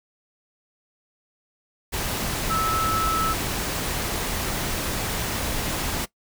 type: tone in noise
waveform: sine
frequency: 1307 Hz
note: E6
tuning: 15 cents flat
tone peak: -22 dBFS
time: 2.49-3.34 s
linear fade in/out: 20 ms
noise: pink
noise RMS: -27 dBFS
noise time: 1.92-6.06 s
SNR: +2 dB
effects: noise-tail reverb RT60 0.1 s tail -19 dB re dry